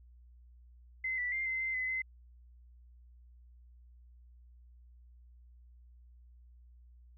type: tone with pitch steps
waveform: sine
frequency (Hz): 2056 / 1969 / 2098 / 2063 / 2076 / 2027 / 2055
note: C7 / B6 / C7 / C7 / C7 / B6 / C7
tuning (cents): -31 / -6 / +4 / -25 / -14 / +45 / -32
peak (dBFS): -32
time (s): 1.04-2.02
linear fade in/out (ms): 5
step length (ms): 140
effects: added 60 Hz sine -55 dBFS peak until 7.17 s